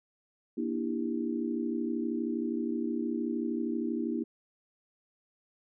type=chord; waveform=sine; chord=E half-diminished seventh; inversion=second; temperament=just; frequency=237.3 / 296.7 / 329.6 / 395.6 Hz; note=Bb3 / D4 / E4 / G4; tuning=+31 / +18 / 0 / +16 cents; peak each=-33 / -36 / -34 / -39 dBFS; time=0.57-4.24 s; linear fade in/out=10 ms; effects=none